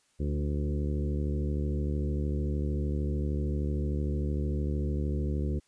harmonic tone with a mistuned harmonic, 73.2 Hz, D2, 5 cents flat, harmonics 1 / 2 / 3 / 4 / 5 / 6 / 7, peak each -29 / -34 / -37 / -40 / -40 / -44 / -46 dBFS, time 0.19-5.6 s, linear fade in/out 20 ms, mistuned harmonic 4, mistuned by +17 cents, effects white hiss -69 dBFS RMS until 5.67 s + resampled to 22050 Hz

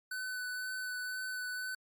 square tone with vibrato, 1503 Hz, F#6, 27 cents sharp, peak -37 dBFS, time 0.11-1.75 s, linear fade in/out 5 ms, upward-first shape sine, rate 2 Hz, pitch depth 12 cents each way, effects MP3 96 kbps

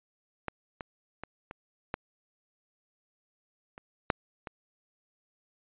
clicks, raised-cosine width 0.5 ms, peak -17 / -22 / -23 / -26 / -16 / -30 / -8 / -23 dBFS, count 8, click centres 0.483 / 0.808 / 1.236 / 1.511 / 1.941 / 3.779 / 4.102 / 4.472 s, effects resampled to 8000 Hz

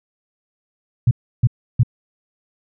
sine tone bursts, 120 Hz, B2, 49 cents flat, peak -9 dBFS, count 3, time 1.07-1.833 s, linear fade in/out 5 ms, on 41 ms, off 320 ms, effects none

